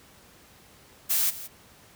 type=noise with echo; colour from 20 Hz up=blue; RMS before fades=-24 dBFS; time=1.09-1.31 s; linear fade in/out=20 ms; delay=170 ms; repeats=1; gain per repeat=-15 dB; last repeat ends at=1.48 s; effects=pink hiss -54 dBFS RMS until 1.95 s + high-pass 60 Hz 12 dB/octave